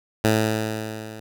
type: tone with level ramp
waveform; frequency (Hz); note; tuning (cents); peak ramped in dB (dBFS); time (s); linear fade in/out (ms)
10% pulse; 109.2; A2; -13; -7 to -28; 0.24-1.2; 5
effects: none